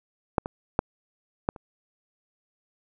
clicks, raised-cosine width 1 ms, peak -6 / -17 / -6 / -9 / -28 dBFS, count 5, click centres 0.382 / 0.459 / 0.791 / 1.489 / 1.562 s, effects none

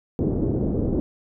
white low-pass noise, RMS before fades -23 dBFS, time 0.19-1 s, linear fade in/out 0 ms, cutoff 390 Hz, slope 24 dB/octave, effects none

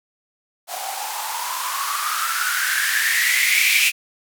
violet noise with band-pass filter sweep, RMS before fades -21 dBFS, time 0.67-3.92 s, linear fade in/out 50 ms, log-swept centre 710 to 2500 Hz, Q 9, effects none

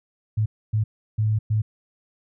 sine tone bursts at uneven times, 108.1 Hz, A2, 30 cents flat, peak -18 dBFS, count 4, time 0.37-0.46 / 0.73-0.84 / 1.18-1.39 / 1.5-1.62 s, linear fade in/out 10 ms, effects none

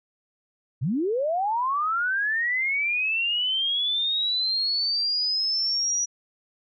sine linear sweep, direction up, 105.8 to 5850 Hz, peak -22 dBFS, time 0.81-6.06 s, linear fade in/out 20 ms, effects none

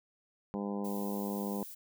harmonic tone, 101.2 Hz, G#2, 44 cents flat, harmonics 2 / 3 / 4 / 5 / 6 / 7 / 8 / 9 / 10, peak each -35 / -43 / -42 / -43 / -50 / -50 / -47 / -50 / -50 dBFS, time 0.54-1.63 s, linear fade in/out 0 ms
violet noise, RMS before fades -47 dBFS, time 0.84-1.75 s, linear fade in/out 10 ms
effects none

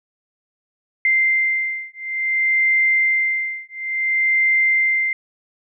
sine beating tone pair, 2088 / 2088.57 Hz, C7 / C7, -4 / -4 cents, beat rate 0.57 Hz, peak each -19 dBFS, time 1.05-5.13 s, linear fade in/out 2 ms, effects none

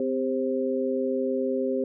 sine tone cluster, 257.9 / 398.3 / 528 Hz, C4 / G4 / C5, -25 / +28 / +16 cents, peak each -28 dBFS, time 0-1.84 s, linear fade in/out 2 ms, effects none

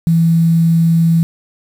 sine tone with quantisation, 165.6 Hz, E3, 8 cents sharp, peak -8 dBFS, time 0.07-1.23 s, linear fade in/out 0 ms, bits 6, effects none

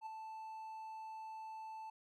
triangle tone with ADSR envelope, 880 Hz, A5, in tune, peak -39 dBFS, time 0.01-1.9 s, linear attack 55 ms, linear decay 4 ms, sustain -5 dB, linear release 5 ms, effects none

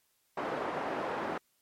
pink band-pass noise, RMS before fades -35 dBFS, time 0.37-1.38 s, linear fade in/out 5 ms, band 380 to 1200 Hz, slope 12 dB/octave, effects white hiss -73 dBFS RMS until 1.61 s + MP3 64 kbps

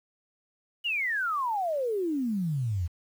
sine exponential sweep, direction down, 2960 to 80.4 Hz, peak -26 dBFS, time 0.84-2.88 s, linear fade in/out 20 ms, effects 9-bit

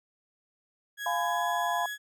35% pulse tone with pitch glide, 1661.2 to 1679.5 Hz, G#6 to G#6, 0 to +19 cents, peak -32 dBFS, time 0.97-1.98 s, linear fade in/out 50 ms, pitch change +19 cents, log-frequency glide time 1.18-1.45 s
sine chord, F diminished, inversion none, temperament just, 698.5 / 838.1 / 1005.8 Hz, F5 / Ab5 / Cb6, 0 / +16 / +31 cents, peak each -30 / -33 / -31 dBFS, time 1.06-1.86 s, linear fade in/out 2 ms
effects none

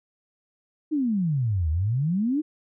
sine exponential two-way sweep, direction down then up, 320 to 75 to 320 Hz, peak -21 dBFS, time 0.91-2.42 s, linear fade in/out 20 ms, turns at 1.7 s, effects none

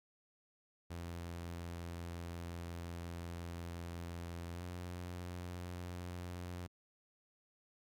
sawtooth tone with pitch glide, 85.6 to 88.62 Hz, F2 to F2, -34 to +26 cents, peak -39 dBFS, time 0.9-6.67 s, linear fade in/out 10 ms, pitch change +60 cents, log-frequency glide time 4.53-4.62 s, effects Opus 48 kbps

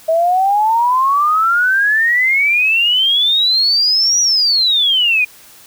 sine exponential two-way sweep, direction up then down, 637 to 5860 to 2418 Hz, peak -10 dBFS, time 0.08-5.25 s, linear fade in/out 10 ms, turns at 4.2 s, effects white hiss -42 dBFS RMS until 5.66 s

